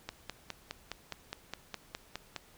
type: click train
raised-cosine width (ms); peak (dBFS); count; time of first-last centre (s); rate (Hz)
0.2; -20; 12; 0.09-2.363; 4.84
effects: pink hiss -60 dBFS RMS until 2.57 s